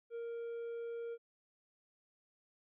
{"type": "tone", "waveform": "triangle", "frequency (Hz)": 466.2, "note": "A#4", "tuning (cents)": 0, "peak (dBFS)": -38, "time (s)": [0.1, 1.18], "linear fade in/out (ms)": 50, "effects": ["resampled to 8000 Hz"]}